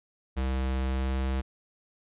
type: tone with pitch glide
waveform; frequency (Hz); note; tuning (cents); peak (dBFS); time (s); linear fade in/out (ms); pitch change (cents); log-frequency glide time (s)
square; 65.41 to 65.86; C2 to C2; 0 to +12; -27; 0.36-1.42; 20; +12; 0.88-1.15
effects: resampled to 8000 Hz